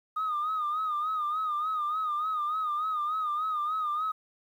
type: tone with vibrato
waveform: sine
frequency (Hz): 1235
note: D#6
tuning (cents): -13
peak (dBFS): -26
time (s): 0.16-4.12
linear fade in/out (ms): 10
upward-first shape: sine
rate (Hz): 3.4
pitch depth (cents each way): 73
effects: tanh soft clip ceiling -24 dBFS + 10-bit